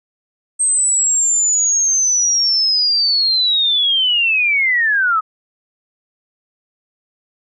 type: linear sweep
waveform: sine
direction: down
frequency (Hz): 8360 to 1246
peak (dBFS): -12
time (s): 0.59-5.21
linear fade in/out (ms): 20
effects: none

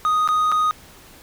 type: tone with dropouts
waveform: triangle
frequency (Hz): 1244.5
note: D#6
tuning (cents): 0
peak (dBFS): -14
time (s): 0.05-0.71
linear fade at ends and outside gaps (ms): 0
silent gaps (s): 0.276-0.288 / 0.517-0.522
effects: pink hiss -46 dBFS RMS until 1.22 s

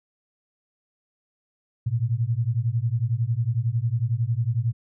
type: beating tone pair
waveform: sine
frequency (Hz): 111.2 / 122.2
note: A2 / B2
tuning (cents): +19 / -18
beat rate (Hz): 11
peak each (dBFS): -24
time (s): 1.86-4.73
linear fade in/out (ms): 10
effects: none

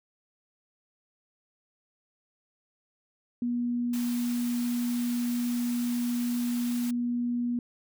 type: tone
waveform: sine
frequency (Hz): 241.2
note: B3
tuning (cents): -41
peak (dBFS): -26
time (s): 3.42-7.59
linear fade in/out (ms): 2
type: high-pass noise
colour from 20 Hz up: white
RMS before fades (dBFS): -42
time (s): 3.93-6.91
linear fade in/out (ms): 5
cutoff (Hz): 620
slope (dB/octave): 48
effects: none

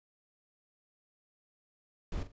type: noise with echo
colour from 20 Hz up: brown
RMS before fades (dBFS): -35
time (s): 2.12-2.23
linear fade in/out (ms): 2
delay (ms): 44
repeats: 2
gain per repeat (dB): -11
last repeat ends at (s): 2.318
effects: resampled to 16000 Hz

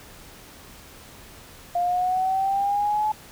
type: exponential sweep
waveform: sine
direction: up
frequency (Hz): 698.5 to 861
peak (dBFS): -20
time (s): 1.75-3.12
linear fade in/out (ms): 5
effects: pink hiss -46 dBFS RMS until 3.31 s

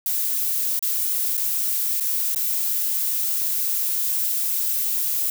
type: noise with dropouts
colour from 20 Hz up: violet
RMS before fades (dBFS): -23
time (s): 0.06-5.3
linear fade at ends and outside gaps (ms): 2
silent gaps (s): 0.792-0.825 / 1.37-1.376 / 2-2.007 / 2.348-2.359
effects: none

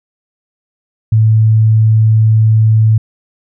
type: tone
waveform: sine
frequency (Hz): 110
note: A2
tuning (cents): 0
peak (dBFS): -5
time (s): 1.12-2.98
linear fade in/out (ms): 5
effects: none

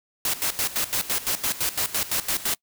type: noise with tremolo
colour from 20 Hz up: white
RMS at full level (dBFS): -24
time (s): 0.25-2.55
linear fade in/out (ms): 2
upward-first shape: square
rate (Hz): 5.9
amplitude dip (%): 80
effects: noise-tail reverb RT60 0.1 s tail -26 dB re dry

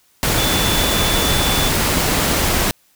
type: tone in noise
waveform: sine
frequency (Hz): 3478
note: A7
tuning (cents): -21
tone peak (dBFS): -22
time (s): 0.38-1.69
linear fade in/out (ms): 0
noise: pink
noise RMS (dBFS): -17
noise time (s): 0.23-2.71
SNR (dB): -8
effects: white hiss -57 dBFS RMS until 2.95 s

